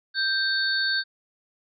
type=tone cluster; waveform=sine; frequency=1570 / 3682 / 4453 Hz; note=G6 / A#7 / C#8; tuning=+2 / -22 / +7 cents; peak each=-24 / -32 / -26 dBFS; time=0.14-1.04 s; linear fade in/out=50 ms; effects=none